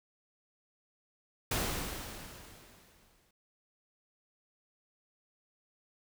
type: noise with exponential decay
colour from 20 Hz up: pink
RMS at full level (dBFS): -31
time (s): 1.51-3.31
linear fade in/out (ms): 5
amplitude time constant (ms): 390
effects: none